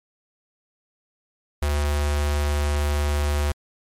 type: tone with notch filter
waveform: square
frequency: 73.3 Hz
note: D2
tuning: 3 cents flat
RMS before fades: -22 dBFS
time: 1.62-3.52 s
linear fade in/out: 5 ms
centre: 170 Hz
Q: 0.59
effects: MP3 64 kbps